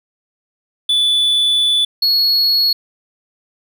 triangle tone pair in turn, 3471 / 4344 Hz, A7 / C#8, -24 / -36 cents, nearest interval major third, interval 388 cents, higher second, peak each -10 dBFS, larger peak neither, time 0.89-1.85 / 2.02-2.73 s, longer first, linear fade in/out 5 ms, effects none

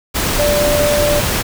sine tone in noise, 587.3 Hz, D5, in tune, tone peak -13 dBFS, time 0.38-1.21 s, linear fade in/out 20 ms, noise pink, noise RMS -17 dBFS, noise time 0.14-1.43 s, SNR +1 dB, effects none

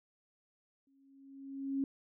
sine tone with exponential growth, 273 Hz, C#4, 26 cents flat, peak -29 dBFS, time 0.87-1.84 s, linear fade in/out 2 ms, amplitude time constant 210 ms, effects none

